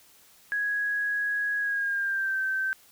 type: tone with pitch glide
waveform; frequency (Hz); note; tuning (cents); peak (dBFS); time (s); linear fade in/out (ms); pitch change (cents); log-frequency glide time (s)
sine; 1662 to 1550.7; G#6 to G6; +1 to -19; -25; 0.52-2.73; 0; -120; 1.59-2.4
effects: white hiss -57 dBFS RMS until 2.91 s